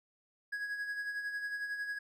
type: tone with tremolo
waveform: triangle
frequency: 1661.2 Hz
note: G#6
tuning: in tune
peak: -32 dBFS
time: 0.52-1.99 s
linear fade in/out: 10 ms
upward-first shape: sine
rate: 11 Hz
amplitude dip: 50%
effects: none